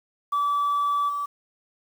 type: tone with level steps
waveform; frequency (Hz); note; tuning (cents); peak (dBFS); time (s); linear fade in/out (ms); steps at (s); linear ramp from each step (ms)
sine; 1153; D6; -32; -19 / -25; 0.32-1.26; 10; 1.08; 20
effects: tanh soft clip ceiling -18 dBFS + 8-bit